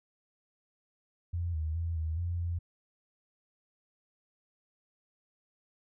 sine tone with pitch steps, 86.1 / 78.4 / 83.8 / 79.6 / 86.7 / 85.9 Hz, F2 / D#2 / E2 / D#2 / F2 / F2, -24 / +14 / +29 / +40 / -12 / -28 cents, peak -30 dBFS, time 1.33-2.59 s, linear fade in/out 10 ms, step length 210 ms, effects none

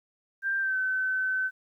sine tone with pitch glide, 1582 to 1524.6 Hz, G6 to G6, +15 to -49 cents, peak -25 dBFS, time 0.42-1.51 s, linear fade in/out 50 ms, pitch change -64 cents, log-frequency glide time 0.59-0.77 s, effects 11-bit

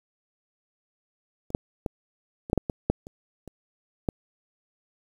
clicks, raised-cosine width 2 ms, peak -28 / -7 / -14 / -23 / -7 / -8 / -14 / -7 / -28 / -27 / -11 dBFS, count 11, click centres 1.504 / 1.549 / 1.862 / 2.499 / 2.531 / 2.577 / 2.698 / 2.9 / 3.069 / 3.477 / 4.088 s, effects 8-bit

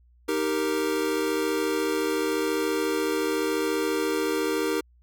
square chord, Eb major, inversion none, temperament equal, 311.1 / 392 / 466.2 Hz, Eb4 / G4 / Bb4, 0 / 0 / 0 cents, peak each -29 dBFS, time 0.28-4.81 s, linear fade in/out 10 ms, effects added 60 Hz sine -55 dBFS peak until 5.02 s

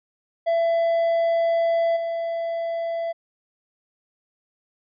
triangle tone with level steps, 669 Hz, E5, 25 cents sharp, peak -16 / -22 dBFS, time 0.46-3.13 s, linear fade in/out 20 ms, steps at 1.96 s, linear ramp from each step 10 ms, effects resampled to 11025 Hz

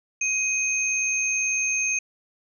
sine tone pair together, 2512 / 6359 Hz, D#7 / G8, +16 / +24 cents, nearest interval octave + major third, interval 1608 cents, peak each -24 / -25 dBFS, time 0.21-1.99 s, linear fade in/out 5 ms, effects none

